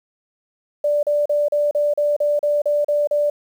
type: tone bursts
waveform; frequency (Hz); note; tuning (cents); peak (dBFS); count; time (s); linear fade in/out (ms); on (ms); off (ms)
sine; 587.3; D5; 0; -15; 11; 0.84-3.3; 5; 190; 37
effects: 8-bit